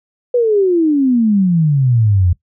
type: exponential sweep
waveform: sine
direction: down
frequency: 499.6 to 84.8 Hz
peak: -9 dBFS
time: 0.34-2.33 s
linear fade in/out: 5 ms
effects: noise-tail reverb RT60 0.1 s tail -19 dB re dry